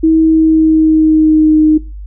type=tone with pitch glide; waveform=sine; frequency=320.6 to 309.1 Hz; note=E4 to D#4; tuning=-48 to -11 cents; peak=-5 dBFS; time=0.03-1.78 s; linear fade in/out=10 ms; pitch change=-63 cents; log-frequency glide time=0.18-1.57 s; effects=noise-tail reverb RT60 0.3 s tail -21 dB re dry + added 50 Hz sine -24 dBFS peak until 2.06 s